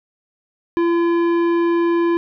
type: tone with tanh clipping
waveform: sine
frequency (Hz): 340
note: F4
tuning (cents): -46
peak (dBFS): -16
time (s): 0.77-2.17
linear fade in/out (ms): 0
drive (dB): 13
effects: none